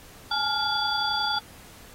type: tone cluster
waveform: sine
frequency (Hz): 836 / 867 / 1406 / 3422 / 4668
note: G#5 / A5 / F6 / A7 / D8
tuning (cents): +11 / -26 / +11 / -49 / -11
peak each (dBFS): -29 / -34 / -29 / -29 / -30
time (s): 0.31-1.39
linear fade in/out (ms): 5
effects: pink hiss -49 dBFS RMS until 1.94 s + AAC 48 kbps